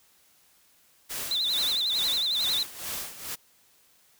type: noise with tremolo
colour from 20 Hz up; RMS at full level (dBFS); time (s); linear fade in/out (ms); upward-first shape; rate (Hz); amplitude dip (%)
white; -33; 1.09-3.36; 20; sine; 2.3; 75
type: tone with vibrato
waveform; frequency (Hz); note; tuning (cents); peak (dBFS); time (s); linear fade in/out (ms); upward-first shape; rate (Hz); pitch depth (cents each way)
sine; 3790; A#7; +28; -24; 1.31-2.63; 2; sine; 11; 150
effects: white hiss -62 dBFS RMS until 4.19 s